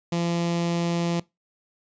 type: tone with notch filter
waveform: sawtooth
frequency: 170.8 Hz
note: F3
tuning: 38 cents flat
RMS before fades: -25 dBFS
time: 0.12-1.2 s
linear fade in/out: 5 ms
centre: 1500 Hz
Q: 1.9
effects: noise-tail reverb RT60 0.2 s tail -22 dB re dry + resampled to 16000 Hz